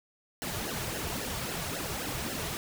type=noise with flanger; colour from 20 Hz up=pink; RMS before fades=-35 dBFS; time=0.42-2.57 s; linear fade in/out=0 ms; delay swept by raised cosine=0.83 to 3.93 ms; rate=3.7 Hz; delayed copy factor=-0.8; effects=none